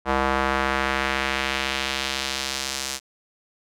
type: tone with band-pass filter sweep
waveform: square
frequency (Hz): 67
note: C2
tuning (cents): +42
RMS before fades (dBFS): -25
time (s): 0.05-3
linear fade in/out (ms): 50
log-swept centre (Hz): 1000 to 6600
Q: 1.1
effects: none